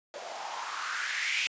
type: noise with band-pass filter sweep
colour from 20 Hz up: blue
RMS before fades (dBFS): -34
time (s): 0.14-1.47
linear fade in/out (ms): 0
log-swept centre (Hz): 570 to 2600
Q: 5
effects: resampled to 16000 Hz